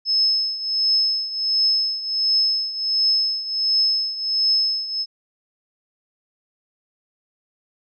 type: tone with tremolo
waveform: sine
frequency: 5200 Hz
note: E8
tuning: 24 cents flat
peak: -14 dBFS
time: 0.05-5.06 s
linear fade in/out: 50 ms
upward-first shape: triangle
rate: 1.4 Hz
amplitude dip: 80%
effects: none